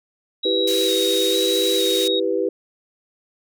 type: tone with vibrato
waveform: sine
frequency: 3817 Hz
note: A#7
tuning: 40 cents sharp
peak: -21 dBFS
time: 0.43-2.2 s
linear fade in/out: 10 ms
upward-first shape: square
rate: 1.1 Hz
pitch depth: 20 cents each way
type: chord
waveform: sine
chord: E minor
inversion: none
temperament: equal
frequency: 329.6 / 392 / 493.9 Hz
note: E4 / G4 / B4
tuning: 0 / 0 / 0 cents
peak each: -25 / -22 / -22 dBFS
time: 0.45-2.49 s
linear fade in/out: 5 ms
type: band-pass noise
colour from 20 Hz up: pink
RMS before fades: -29 dBFS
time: 0.67-2.08 s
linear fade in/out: 5 ms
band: 3600 to 13000 Hz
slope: 12 dB/octave
effects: none